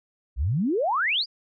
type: exponential sweep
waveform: sine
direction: up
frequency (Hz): 55 to 5110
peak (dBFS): -21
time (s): 0.36-1.26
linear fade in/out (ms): 50
effects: none